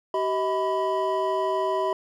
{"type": "tone cluster", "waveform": "triangle", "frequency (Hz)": [383.5, 637, 994], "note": ["G4", "D#5", "B5"], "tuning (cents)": [-38, 41, 11], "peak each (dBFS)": -25, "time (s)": [0.14, 1.93], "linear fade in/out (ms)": 2, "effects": []}